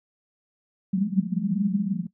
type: band-pass noise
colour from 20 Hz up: pink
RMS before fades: -25 dBFS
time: 0.93-2.07 s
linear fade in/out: 10 ms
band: 180 to 210 Hz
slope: 96 dB/octave
effects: noise-tail reverb RT60 0.1 s tail -18 dB re dry